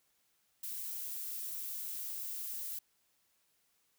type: noise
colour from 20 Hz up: violet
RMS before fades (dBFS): -41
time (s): 0.63-2.79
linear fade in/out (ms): 5
effects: white hiss -75 dBFS RMS until 3.98 s